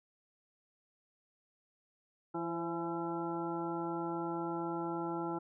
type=harmonic tone with a mistuned harmonic; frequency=168.5 Hz; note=E3; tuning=38 cents sharp; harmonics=1 / 2 / 3 / 4 / 5 / 6 / 8; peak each=-44 / -37 / -48 / -47 / -41 / -48 / -45 dBFS; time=2.34-5.39 s; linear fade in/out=10 ms; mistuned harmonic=3; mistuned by=+55 cents; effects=none